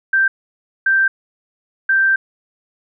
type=tone bursts at uneven times; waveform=sine; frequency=1568 Hz; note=G6; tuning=in tune; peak=-11 dBFS; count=3; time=0.13-0.28 / 0.86-1.08 / 1.89-2.16 s; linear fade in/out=5 ms; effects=none